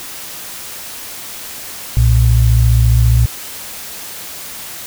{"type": "tone pair together", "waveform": "sine", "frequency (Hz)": [61.74, 116.48], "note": ["B1", "A#2"], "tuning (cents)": [0, -1], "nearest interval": "major seventh", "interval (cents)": 1099, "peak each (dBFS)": -10, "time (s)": [1.97, 3.26], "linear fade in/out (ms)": 0, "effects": ["white hiss -29 dBFS RMS until 4.86 s"]}